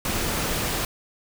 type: noise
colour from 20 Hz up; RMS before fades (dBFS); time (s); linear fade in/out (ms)
pink; -26; 0.05-0.85; 2
effects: none